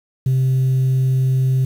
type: tone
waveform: sine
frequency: 130.81 Hz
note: C3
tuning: in tune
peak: -11 dBFS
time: 0.26-1.65 s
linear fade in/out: 5 ms
effects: tanh soft clip ceiling -12 dBFS + 7-bit